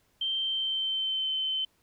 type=tone with pitch glide; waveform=sine; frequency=3136 to 3073 Hz; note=G7 to G7; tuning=0 to -35 cents; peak=-27 dBFS; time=0.21-1.65 s; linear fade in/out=5 ms; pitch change=-35 cents; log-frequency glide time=0.37-1.32 s; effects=pink hiss -69 dBFS RMS until 1.82 s